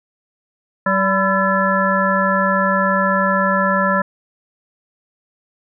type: harmonic tone with a mistuned harmonic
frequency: 191.7 Hz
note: G3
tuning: 38 cents flat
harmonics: 1 / 3 / 5 / 7 / 9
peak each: -20 / -20 / -20 / -20 / -20 dBFS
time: 0.86-4.02 s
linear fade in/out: 5 ms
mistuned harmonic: 5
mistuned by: +81 cents
effects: none